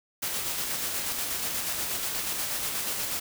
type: noise with tremolo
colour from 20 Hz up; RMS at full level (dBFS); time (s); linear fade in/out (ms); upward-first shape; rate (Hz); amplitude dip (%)
white; -30; 0.22-3.2; 10; square; 8.3; 25
effects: none